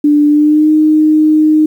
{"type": "tone with pitch glide", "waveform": "sine", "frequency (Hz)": [294.8, 308.4], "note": ["D4", "D#4"], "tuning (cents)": [7, -15], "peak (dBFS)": -5, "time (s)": [0.04, 1.66], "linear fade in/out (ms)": 5, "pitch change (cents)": 78, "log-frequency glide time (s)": [0.28, 0.7], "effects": ["7-bit"]}